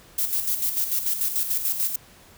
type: noise with tremolo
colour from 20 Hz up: violet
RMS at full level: -23 dBFS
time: 0.18-1.96 s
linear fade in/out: 5 ms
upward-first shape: square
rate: 6.8 Hz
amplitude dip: 55%
effects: pink hiss -51 dBFS RMS until 2.37 s